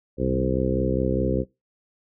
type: harmonic tone with a mistuned harmonic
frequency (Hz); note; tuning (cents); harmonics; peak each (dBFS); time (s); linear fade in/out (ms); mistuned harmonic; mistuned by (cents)
64.9; C2; -13; 1 / 2 / 3 / 4 / 5 / 6 / 7 / 8; -29 / -29 / -29 / -29 / -29 / -29 / -29 / -29; 0.17-1.45; 50; 2; -31
effects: noise-tail reverb RT60 0.2 s tail -18 dB re dry